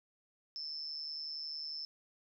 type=tone with amplitude modulation; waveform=sine; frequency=5274 Hz; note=E8; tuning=in tune; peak=-36 dBFS; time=0.56-1.85 s; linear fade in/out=0 ms; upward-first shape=sine; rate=151 Hz; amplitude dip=75%; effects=none